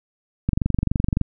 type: click train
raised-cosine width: 5 ms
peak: -7 dBFS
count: 18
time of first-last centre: 0.49-1.213 s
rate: 23.5 Hz
effects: none